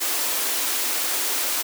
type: high-pass noise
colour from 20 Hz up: white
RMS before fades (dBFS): -24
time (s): 0-1.63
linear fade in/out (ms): 20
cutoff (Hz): 260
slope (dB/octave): 48
effects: none